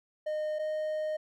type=tone pair in turn; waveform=triangle; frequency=613 / 617.6 Hz; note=D#5 / D#5; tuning=-26 / -13 cents; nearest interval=unison; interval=13 cents; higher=second; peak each=-28 dBFS; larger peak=neither; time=0.26-0.59 / 0.59-1.17 s; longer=second; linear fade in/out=10 ms; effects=none